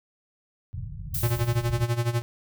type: low-pass noise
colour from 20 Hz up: white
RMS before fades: -34 dBFS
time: 0.73-1.84 s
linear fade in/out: 0 ms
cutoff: 150 Hz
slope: 48 dB/octave
type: noise with exponential decay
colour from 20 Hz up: violet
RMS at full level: -28 dBFS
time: 1.14-1.93 s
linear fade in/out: 5 ms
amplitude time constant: 170 ms
type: tone with tremolo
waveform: square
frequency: 118.6 Hz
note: A#2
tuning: 30 cents sharp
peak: -21 dBFS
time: 1.23-2.22 s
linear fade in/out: 0 ms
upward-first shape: sine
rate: 12 Hz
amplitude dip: 80%
effects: none